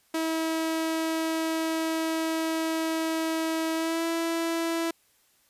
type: tone with pitch glide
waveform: sawtooth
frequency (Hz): 322.8 to 331.5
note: E4 to E4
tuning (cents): -36 to +10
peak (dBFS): -22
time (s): 0.14-4.91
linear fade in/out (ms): 5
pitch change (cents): +46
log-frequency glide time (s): 3.74-4.05
effects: white hiss -65 dBFS RMS until 5.49 s + resampled to 32000 Hz